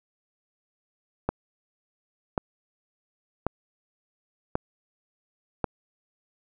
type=click train; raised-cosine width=1 ms; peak=-10 dBFS; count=5; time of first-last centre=1.29-5.643 s; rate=0.919 Hz; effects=none